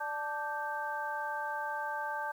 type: harmonic tone with a mistuned harmonic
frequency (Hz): 293.7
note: D4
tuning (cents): 0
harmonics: 2 / 3 / 4 / 5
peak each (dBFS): -43 / -36 / -44 / -38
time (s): 0-2.32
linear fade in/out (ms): 10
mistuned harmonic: 5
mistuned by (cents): +110
effects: 10-bit